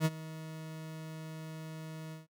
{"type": "tone with ADSR envelope", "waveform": "40% pulse", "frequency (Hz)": 158.5, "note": "D#3", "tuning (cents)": 32, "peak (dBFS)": -23, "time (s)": [0, 2.27], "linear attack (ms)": 54, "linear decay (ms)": 39, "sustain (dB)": -18, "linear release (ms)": 150, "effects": ["noise-tail reverb RT60 0.1 s tail -25 dB re dry"]}